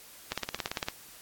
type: click train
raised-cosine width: 0.2 ms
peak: -14 dBFS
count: 11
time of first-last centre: 0.32-0.885 s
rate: 17.7 Hz
effects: white hiss -51 dBFS RMS until 1.21 s + AAC 64 kbps